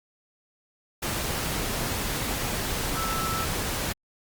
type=tone in noise; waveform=sine; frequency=1318.5 Hz; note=E6; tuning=in tune; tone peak=-30 dBFS; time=2.96-3.45 s; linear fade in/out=10 ms; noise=pink; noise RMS=-29 dBFS; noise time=1.02-3.93 s; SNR=-4 dB; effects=Opus 48 kbps